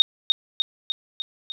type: tone with echo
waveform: sine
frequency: 3704 Hz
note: A#7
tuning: 12 cents flat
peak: -9 dBFS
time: 0-0.02 s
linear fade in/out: 0 ms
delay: 300 ms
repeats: 5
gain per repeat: -4 dB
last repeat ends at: 1.52 s
effects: none